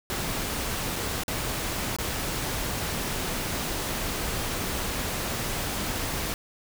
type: noise with dropouts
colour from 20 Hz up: pink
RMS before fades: -30 dBFS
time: 0.1-6.34 s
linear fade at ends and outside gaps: 0 ms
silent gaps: 0.958-0.962 / 1.235-1.281 / 1.964-1.986 s
effects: none